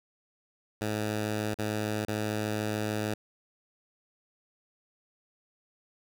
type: tone with dropouts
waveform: 10% pulse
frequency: 106.7 Hz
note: G#2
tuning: 47 cents sharp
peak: -21 dBFS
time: 0.81-3.14 s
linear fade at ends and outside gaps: 5 ms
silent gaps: 1.543-1.587 / 2.051-2.082 s
effects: none